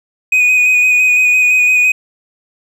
triangle tone with vibrato, 2489 Hz, D#7, in tune, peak -6 dBFS, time 0.32-1.92 s, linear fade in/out 5 ms, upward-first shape square, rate 5.9 Hz, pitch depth 16 cents each way, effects none

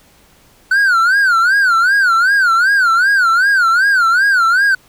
triangle tone with vibrato, 1480 Hz, F#6, in tune, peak -7 dBFS, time 0.71-4.75 s, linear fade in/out 5 ms, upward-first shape sine, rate 2.6 Hz, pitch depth 180 cents each way, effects pink hiss -49 dBFS RMS until 4.88 s

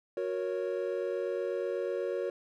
triangle chord, F# major, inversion none, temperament equal with one note detuned, 366.2 / 466.2 / 554.4 Hz, F#4 / A#4 / C#5, -18 / 0 / 0 cents, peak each -33 dBFS, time 0.17-2.3 s, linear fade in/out 2 ms, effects none

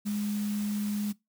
sine tone in noise, 207.3 Hz, G#3, 3 cents flat, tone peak -28 dBFS, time 0.05-1.13 s, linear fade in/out 20 ms, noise white, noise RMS -44 dBFS, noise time 0.05-1.13 s, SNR +13 dB, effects noise-tail reverb RT60 0.2 s tail -22 dB re dry

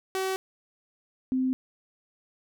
sawtooth / sine tone pair in turn, 380 / 258.8 Hz, F#4 / C4, +46 / -19 cents, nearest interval perfect fifth, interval 665 cents, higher first, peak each -23 dBFS, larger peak neither, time 0.15-0.36 / 1.32-1.53 s, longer neither, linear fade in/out 0 ms, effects none

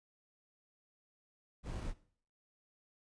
brown noise with sample-and-hold, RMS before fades -40 dBFS, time 1.63-1.94 s, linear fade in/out 50 ms, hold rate 7350 Hz, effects noise-tail reverb RT60 0.5 s tail -17 dB re dry + resampled to 22050 Hz

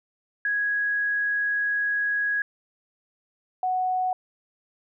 sine tone pair in turn, 1661.2 / 740 Hz, G#6 / F#5, 0 / 0 cents, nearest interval octave + major second, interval 1400 cents, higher first, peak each -22 dBFS, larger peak neither, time 0.45-2.42 / 3.63-4.13 s, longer first, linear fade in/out 2 ms, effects none

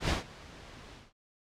pink noise with ADSR envelope, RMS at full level -27 dBFS, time 0-1.13 s, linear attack 92 ms, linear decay 140 ms, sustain -22 dB, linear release 200 ms, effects low-pass 5000 Hz 12 dB/octave

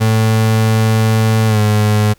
35% pulse tone with pitch glide, 110.6 to 105.85 Hz, A2 to G#2, +9 to +33 cents, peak -8 dBFS, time 0-2.14 s, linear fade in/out 20 ms, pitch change -76 cents, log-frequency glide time 1.47-1.59 s, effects pink hiss -52 dBFS RMS until 2.18 s

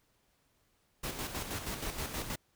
pink noise with tremolo, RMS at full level -37 dBFS, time 1.03-2.36 s, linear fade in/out 10 ms, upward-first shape square, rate 6.3 Hz, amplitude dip 50%, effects pink hiss -73 dBFS RMS until 2.55 s

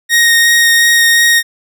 sawtooth tone with vibrato, 1864.7 Hz, A#6, in tune, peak -3 dBFS, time 0.09-1.43 s, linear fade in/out 50 ms, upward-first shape sine, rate 2.8 Hz, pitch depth 9 cents each way, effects none

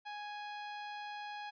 sawtooth tone, 830.6 Hz, G#5, in tune, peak -38 dBFS, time 0.05-1.51 s, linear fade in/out 20 ms, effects resampled to 11025 Hz

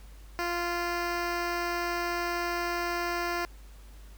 10% pulse tone with notch filter, 347.2 Hz, F4, 10 cents flat, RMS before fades -31 dBFS, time 0.39-3.45 s, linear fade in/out 0 ms, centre 10000 Hz, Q 0.84, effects added 50 Hz sine -46 dBFS peak until 4.17 s + pink hiss -58 dBFS RMS until 4.17 s

